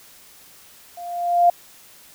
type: tone with level ramp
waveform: sine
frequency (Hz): 698.5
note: F5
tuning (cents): 0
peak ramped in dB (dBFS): -33 to -9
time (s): 0.97-1.5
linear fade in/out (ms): 5
effects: white hiss -48 dBFS RMS until 2.14 s